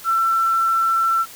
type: tone with quantisation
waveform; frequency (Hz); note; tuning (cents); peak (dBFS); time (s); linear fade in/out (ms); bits
sine; 1343; E6; +32; -15; 0.04-1.26; 50; 7
effects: white hiss -40 dBFS RMS until 1.35 s